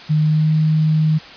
sine tone with pitch glide, 153.6 to 156.01 Hz, D#3 to D#3, -22 to +5 cents, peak -12 dBFS, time 0.09-1.19 s, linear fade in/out 20 ms, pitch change +27 cents, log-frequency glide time 0.2-0.52 s, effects white hiss -37 dBFS RMS until 1.36 s + resampled to 11025 Hz

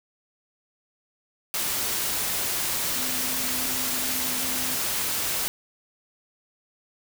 sine tone in noise, 255.1 Hz, C4, 44 cents flat, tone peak -38 dBFS, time 2.96-4.75 s, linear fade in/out 0 ms, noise white, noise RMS -27 dBFS, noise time 1.54-5.48 s, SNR -14 dB, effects none

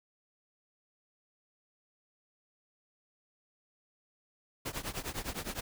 pink noise with tremolo, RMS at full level -35 dBFS, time 4.65-5.61 s, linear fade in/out 10 ms, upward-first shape triangle, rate 9.8 Hz, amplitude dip 95%, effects none

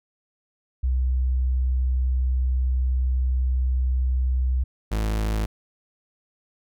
sine / 40% pulse tone pair in turn, 63.7 / 53.57 Hz, C2 / A1, -46 / -46 cents, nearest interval minor third, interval 300 cents, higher first, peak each -19 / -21 dBFS, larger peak first, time 0.83-4.64 / 4.91-5.46 s, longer first, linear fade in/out 10 ms, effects none

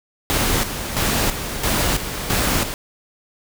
pink noise with tremolo, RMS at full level -19 dBFS, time 0.3-2.74 s, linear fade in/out 0 ms, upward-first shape square, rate 1.5 Hz, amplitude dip 60%, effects none

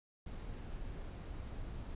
brown noise, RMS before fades -44 dBFS, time 0.26-1.95 s, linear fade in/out 5 ms, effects resampled to 8000 Hz

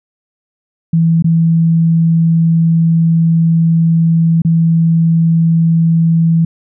sine tone with dropouts, 164.81 Hz, E3, in tune, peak -7 dBFS, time 0.93-6.45 s, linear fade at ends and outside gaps 5 ms, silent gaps 1.224-1.243 / 4.42-4.448 s, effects none

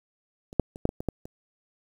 clicks, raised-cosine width 2 ms, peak -29 / -6 / -27 / -8 / -18 / -20 / -13 / -27 dBFS, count 8, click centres 0.529 / 0.597 / 0.759 / 0.854 / 0.891 / 1.005 / 1.087 / 1.255 s, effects 8-bit

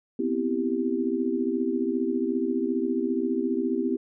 sine chord, C major seventh, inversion third, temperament equal, 246.9 / 261.6 / 329.6 / 392 Hz, B3 / C4 / E4 / G4, 0 / 0 / 0 / 0 cents, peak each -29 dBFS, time 0.19-3.97 s, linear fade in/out 5 ms, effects none

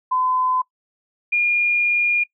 sine tone pair in turn, 1018 / 2421 Hz, C6 / D#7, -48 / -48 cents, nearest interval octave + minor third, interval 1500 cents, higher second, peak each -17 / -15 dBFS, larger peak second, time 0.11-0.62 / 1.32-2.24 s, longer second, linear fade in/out 10 ms, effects noise-tail reverb RT60 0.1 s tail -21 dB re dry

